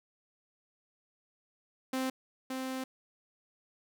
sawtooth tone pair in turn, 261 / 261 Hz, C4 / C4, -4 / -4 cents, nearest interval unison, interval 0 cents, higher neither, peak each -27 / -31 dBFS, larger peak first, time 1.93-2.1 / 2.5-2.84 s, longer second, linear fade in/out 5 ms, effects none

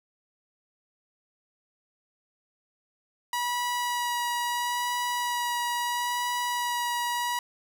sawtooth tone with vibrato, 968 Hz, B5, 35 cents flat, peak -23 dBFS, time 3.33-7.39 s, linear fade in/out 2 ms, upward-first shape sine, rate 0.75 Hz, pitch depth 11 cents each way, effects none

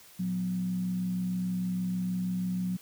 sine tone with frequency modulation, 182.8 Hz, F#3, 21 cents flat, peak -28 dBFS, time 0.19-2.77 s, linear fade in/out 10 ms, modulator 66.4 Hz, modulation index 0.33, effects white hiss -54 dBFS RMS until 2.81 s

